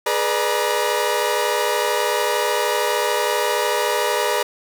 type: tone cluster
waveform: sawtooth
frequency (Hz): 420.6 / 491.6 / 595 / 950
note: G#4 / B4 / D5 / A#5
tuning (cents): +22 / -8 / +22 / +33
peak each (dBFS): -20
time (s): 0.06-4.43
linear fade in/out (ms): 5
effects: none